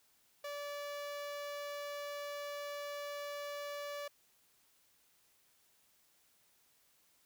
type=tone with notch filter; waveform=sawtooth; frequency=578 Hz; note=D5; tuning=28 cents flat; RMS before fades=-43 dBFS; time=0.44-4.08 s; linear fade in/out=5 ms; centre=9100 Hz; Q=1.8; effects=white hiss -71 dBFS RMS until 7.25 s